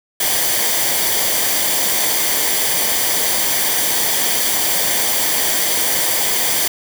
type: noise with comb filter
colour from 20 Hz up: white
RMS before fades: -17 dBFS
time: 0.2-6.68 s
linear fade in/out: 5 ms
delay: 0.75 ms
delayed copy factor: -0.55
effects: none